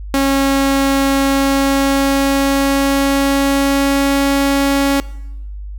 sawtooth tone with pitch glide, 273.9 to 277.7 Hz, C#4 to C#4, -21 to +3 cents, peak -8 dBFS, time 0.14-5 s, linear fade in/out 0 ms, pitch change +24 cents, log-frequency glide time 1.24-4.19 s, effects noise-tail reverb RT60 0.9 s tail -20 dB re dry + added 50 Hz sine -25 dBFS peak until 5.78 s

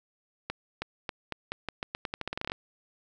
accelerating click train, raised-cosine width 0.3 ms, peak -16 dBFS, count 19, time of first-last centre 0.5-2.519 s, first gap 320 ms, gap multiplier 0.85, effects none

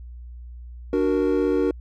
triangle chord, D augmented, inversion none, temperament equal, 293.7 / 370 / 466.2 Hz, D4 / F#4 / A#4, 0 / 0 / 0 cents, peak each -21 dBFS, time 0.93-1.71 s, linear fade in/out 2 ms, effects added 60 Hz sine -36 dBFS peak until 1.8 s

